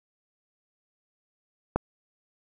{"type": "click", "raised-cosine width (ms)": 1, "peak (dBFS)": -9, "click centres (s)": 1.76, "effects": []}